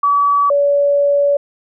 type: tone pair in turn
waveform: sine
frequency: 1143 / 570.2 Hz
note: D6 / C#5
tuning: -47 / +49 cents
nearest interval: octave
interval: 1204 cents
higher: first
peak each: -10 dBFS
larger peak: neither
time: 0.03-0.5 / 0.5-1.37 s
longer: second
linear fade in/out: 5 ms
effects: none